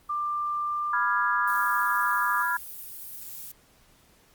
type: tone with pitch glide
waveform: sine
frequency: 1187 to 1199.4 Hz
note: D6 to D6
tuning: +18 to +36 cents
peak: -26 dBFS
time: 0.09-2.43 s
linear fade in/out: 10 ms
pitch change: +18 cents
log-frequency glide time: 0.62-1.46 s
type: chord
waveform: sine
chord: F diminished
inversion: second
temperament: equal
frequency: 987.8 / 1396.9 / 1661.2 Hz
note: Cb6 / F6 / Ab6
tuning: 0 / 0 / 0 cents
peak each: -28 dBFS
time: 0.93-2.57 s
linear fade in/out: 5 ms
type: noise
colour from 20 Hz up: violet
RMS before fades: -40 dBFS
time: 1.47-3.52 s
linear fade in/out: 10 ms
effects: pink hiss -60 dBFS RMS until 4.34 s + Opus 32 kbps